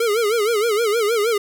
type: tone with vibrato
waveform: square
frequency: 440 Hz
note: A4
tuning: in tune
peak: -17 dBFS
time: 0-1.38 s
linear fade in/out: 5 ms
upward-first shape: sine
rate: 6.4 Hz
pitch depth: 140 cents each way
effects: none